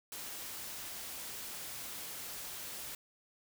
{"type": "noise", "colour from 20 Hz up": "white", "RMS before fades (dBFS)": -44, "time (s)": [0.12, 2.95], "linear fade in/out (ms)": 2, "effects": []}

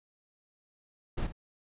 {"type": "noise with echo", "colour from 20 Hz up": "brown", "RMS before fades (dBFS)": -31, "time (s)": [1.17, 1.27], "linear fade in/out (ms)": 10, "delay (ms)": 53, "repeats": 1, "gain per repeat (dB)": -11, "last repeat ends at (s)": 1.323, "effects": ["resampled to 8000 Hz"]}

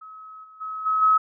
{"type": "tone with level steps", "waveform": "sine", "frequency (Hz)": 1282, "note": "E6", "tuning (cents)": -49, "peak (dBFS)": [-39, -45, -29, -19, -14], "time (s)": [0.01, 1.18], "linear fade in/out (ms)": 10, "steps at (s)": [0.43, 0.6, 0.85, 1.01], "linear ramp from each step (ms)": 20, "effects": []}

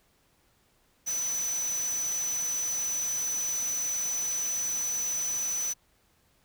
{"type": "tone in noise", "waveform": "sine", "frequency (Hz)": 5990, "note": "F#8", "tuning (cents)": 20, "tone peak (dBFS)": -28, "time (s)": [1.06, 5.74], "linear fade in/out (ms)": 20, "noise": "white", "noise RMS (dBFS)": -40, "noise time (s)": [1.06, 5.74], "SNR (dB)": 9, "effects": ["pink hiss -67 dBFS RMS until 6.44 s"]}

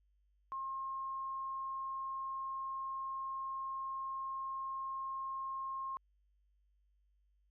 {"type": "tone", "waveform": "sine", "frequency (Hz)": 1070, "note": "C6", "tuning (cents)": 38, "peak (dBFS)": -38, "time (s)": [0.52, 5.97], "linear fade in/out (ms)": 0, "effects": ["added 50 Hz sine -70 dBFS peak until 7.5 s"]}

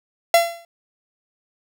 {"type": "tone with exponential decay", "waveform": "45% pulse", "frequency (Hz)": 680, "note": "F5", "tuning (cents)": -46, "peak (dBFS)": -8, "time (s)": [0.34, 0.65], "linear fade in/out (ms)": 2, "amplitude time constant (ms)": 67, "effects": []}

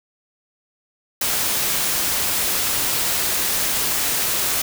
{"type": "noise", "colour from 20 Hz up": "white", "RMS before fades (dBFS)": -21, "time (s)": [1.21, 4.62], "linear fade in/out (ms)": 5, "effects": []}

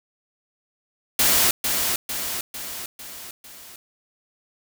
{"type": "noise with echo", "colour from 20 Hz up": "white", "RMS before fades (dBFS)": -18, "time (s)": [1.19, 1.51], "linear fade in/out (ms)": 2, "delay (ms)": 450, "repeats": 5, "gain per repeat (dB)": -5, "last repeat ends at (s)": 3.76, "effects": []}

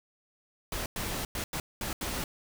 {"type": "noise bursts at uneven times", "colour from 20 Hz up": "pink", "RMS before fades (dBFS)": -34, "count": 6, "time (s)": [[0.72, 0.86], [0.96, 1.25], [1.35, 1.44], [1.53, 1.6], [1.81, 1.93], [2.01, 2.24]], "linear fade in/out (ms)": 2, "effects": []}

